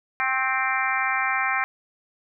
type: harmonic tone with a mistuned harmonic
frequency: 261.6 Hz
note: C4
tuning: in tune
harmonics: 3 / 4 / 5 / 6 / 7 / 8 / 9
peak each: -29 / -29 / -29 / -29 / -29 / -29 / -29 dBFS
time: 0.2-1.64 s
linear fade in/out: 0 ms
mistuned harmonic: 4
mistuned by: +29 cents
effects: none